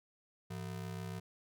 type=ring-modulated tone; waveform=square; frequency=138.59 Hz; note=C#3; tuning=in tune; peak=-38 dBFS; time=0.5-1.2 s; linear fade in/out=10 ms; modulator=33.4 Hz; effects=none